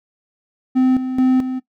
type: tone with tremolo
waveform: triangle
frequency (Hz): 257.8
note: C4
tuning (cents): -26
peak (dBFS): -9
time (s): 0.75-1.6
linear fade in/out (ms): 20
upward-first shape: square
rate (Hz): 2.3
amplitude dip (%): 65
effects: noise-tail reverb RT60 0.1 s tail -17 dB re dry